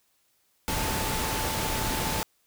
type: tone in noise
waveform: sine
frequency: 880 Hz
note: A5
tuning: in tune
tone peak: -35 dBFS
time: 0.68-2.23 s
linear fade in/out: 0 ms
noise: pink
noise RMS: -29 dBFS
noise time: 0.68-2.23 s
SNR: -9 dB
effects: white hiss -69 dBFS RMS until 2.46 s